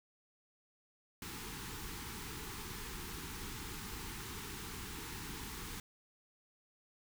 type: band-stop noise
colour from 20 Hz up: pink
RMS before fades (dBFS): -45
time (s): 1.22-5.8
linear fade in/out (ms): 2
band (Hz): 460 to 800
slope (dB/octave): 96
effects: none